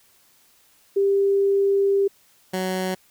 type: tone pair in turn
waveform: sine / 15% pulse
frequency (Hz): 396 / 186.19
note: G4 / F#3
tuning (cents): +18 / +11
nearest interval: octave + minor second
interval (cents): 1307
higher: first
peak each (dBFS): -16 / -17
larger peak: first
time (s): 0.96-2.08 / 2.53-2.95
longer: first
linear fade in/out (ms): 10
effects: white hiss -58 dBFS RMS until 3.1 s